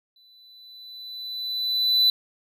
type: tone with exponential growth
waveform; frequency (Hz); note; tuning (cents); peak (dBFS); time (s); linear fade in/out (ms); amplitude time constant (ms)
triangle; 3992; B7; +18; -13; 0.16-2.1; 2; 420
effects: none